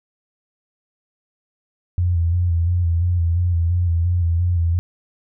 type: tone with vibrato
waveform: sine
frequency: 86.3 Hz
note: F2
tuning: 20 cents flat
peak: -15 dBFS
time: 1.98-4.79 s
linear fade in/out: 0 ms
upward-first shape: square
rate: 2.9 Hz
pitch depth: 44 cents each way
effects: none